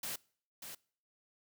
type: noise with echo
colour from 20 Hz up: white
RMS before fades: -40 dBFS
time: 0.03-0.16 s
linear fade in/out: 5 ms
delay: 590 ms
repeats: 1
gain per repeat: -7 dB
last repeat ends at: 0.75 s
effects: noise-tail reverb RT60 0.5 s tail -24 dB re dry